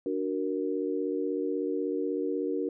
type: chord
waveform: sine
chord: D augmented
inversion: none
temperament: equal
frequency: 293.7 / 370 / 466.2 Hz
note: D4 / F#4 / A#4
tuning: 0 / 0 / 0 cents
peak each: -32 dBFS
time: 0.06-2.69 s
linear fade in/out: 2 ms
effects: none